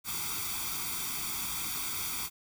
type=noise with comb filter; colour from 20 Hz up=white; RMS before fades=-35 dBFS; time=0.04-2.3 s; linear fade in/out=50 ms; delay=0.86 ms; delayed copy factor=+0.9; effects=none